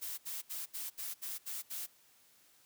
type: noise bursts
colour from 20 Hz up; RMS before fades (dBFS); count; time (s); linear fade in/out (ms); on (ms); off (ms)
blue; -41; 8; 0.01-1.867; 20; 170; 71
effects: white hiss -66 dBFS RMS until 2.65 s + high-pass 60 Hz 12 dB/octave